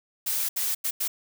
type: noise bursts at uneven times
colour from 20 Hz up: blue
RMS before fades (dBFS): -27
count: 4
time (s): 0.26-0.49 / 0.56-0.75 / 0.84-0.91 / 1-1.08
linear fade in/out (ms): 10
effects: none